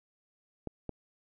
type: clicks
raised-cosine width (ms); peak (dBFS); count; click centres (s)
2; -23; 2; 0.673 / 0.893
effects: none